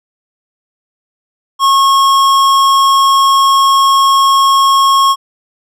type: tone with tanh clipping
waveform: sine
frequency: 1090 Hz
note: C#6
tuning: 29 cents flat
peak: -8 dBFS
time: 1.59-5.16 s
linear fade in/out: 50 ms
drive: 17 dB
effects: none